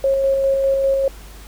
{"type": "tone with tremolo", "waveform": "sine", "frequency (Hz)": 543, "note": "C#5", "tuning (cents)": -36, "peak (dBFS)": -13, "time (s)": [0.04, 1.08], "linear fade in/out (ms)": 2, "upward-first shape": "square", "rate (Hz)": 5, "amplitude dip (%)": 25, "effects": ["added 50 Hz sine -37 dBFS peak until 1.47 s", "pink hiss -43 dBFS RMS until 1.47 s"]}